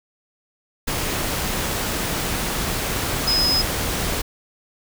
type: tone in noise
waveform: sine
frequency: 5070 Hz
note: D#8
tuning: 32 cents sharp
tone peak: -17 dBFS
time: 3.27-3.62 s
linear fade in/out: 10 ms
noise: pink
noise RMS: -24 dBFS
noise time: 0.87-4.22 s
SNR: +4 dB
effects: none